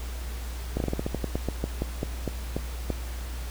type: slowing click train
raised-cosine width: 2 ms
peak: -14 dBFS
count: 17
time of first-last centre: 0.77-2.903 s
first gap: 32 ms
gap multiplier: 1.17
effects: added 60 Hz sine -32 dBFS peak until 3.5 s + pink hiss -43 dBFS RMS until 3.5 s